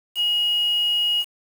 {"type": "tone with quantisation", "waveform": "sine", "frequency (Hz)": 2884, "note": "F#7", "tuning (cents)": -45, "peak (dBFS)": -18, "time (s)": [0.15, 1.25], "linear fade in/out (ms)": 50, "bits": 6, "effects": []}